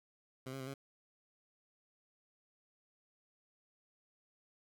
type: tone with pitch steps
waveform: 15% pulse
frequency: 130.6 / 135.2 / 130.8 / 137.3 Hz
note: C3 / C#3 / C3 / C#3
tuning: -3 / -43 / 0 / -16 cents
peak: -36 dBFS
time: 0.46-0.74 s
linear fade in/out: 5 ms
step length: 70 ms
effects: none